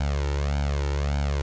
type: tone with flanger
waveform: sawtooth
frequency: 71.3 Hz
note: C#2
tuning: 49 cents sharp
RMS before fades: -25 dBFS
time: 0-1.42 s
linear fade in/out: 5 ms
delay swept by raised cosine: 1.3 to 2.21 ms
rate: 1.7 Hz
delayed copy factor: +0.85
effects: resampled to 16000 Hz + 8-bit